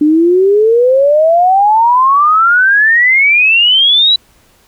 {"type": "exponential sweep", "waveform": "sine", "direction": "up", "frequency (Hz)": [293.7, 3974], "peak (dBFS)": -5, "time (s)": [0.01, 4.16], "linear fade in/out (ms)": 5, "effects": ["pink hiss -49 dBFS RMS until 4.67 s"]}